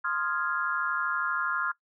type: chord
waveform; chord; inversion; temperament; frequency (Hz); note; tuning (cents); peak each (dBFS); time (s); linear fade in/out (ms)
sine; F minor seventh; second; equal; 1046.5 / 1244.5 / 1396.9 / 1661.2; C6 / Eb6 / F6 / Ab6; 0 / 0 / 0 / 0; -34 / -34 / -29 / -34; 0.04-1.72; 10
effects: noise-tail reverb RT60 0.1 s tail -19 dB re dry